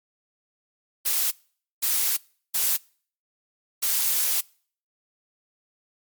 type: noise bursts at uneven times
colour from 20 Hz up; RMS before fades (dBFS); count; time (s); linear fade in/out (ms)
blue; -23; 4; 1.05-1.31 / 1.82-2.17 / 2.54-2.77 / 3.82-4.41; 10
effects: noise-tail reverb RT60 0.5 s tail -25 dB re dry + MP3 96 kbps